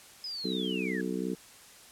sine linear sweep, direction down, 5100 to 1634 Hz, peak -35 dBFS, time 0.24-1.01 s, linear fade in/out 2 ms
harmonic tone, 62.7 Hz, B1, 27 cents sharp, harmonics 3 / 4 / 5 / 6 / 7, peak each -35 / -36 / -37 / -38 / -38 dBFS, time 0.44-1.35 s, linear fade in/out 10 ms
effects white hiss -53 dBFS RMS until 1.91 s + low-pass 11000 Hz 12 dB/octave

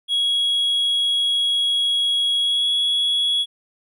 triangle tone with pitch glide, 3322 to 3355 Hz, G#7 to G#7, 0 to +17 cents, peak -15 dBFS, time 0.08-3.46 s, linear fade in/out 50 ms, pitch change +17 cents, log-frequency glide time 2.4-2.69 s, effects tanh soft clip ceiling -11 dBFS

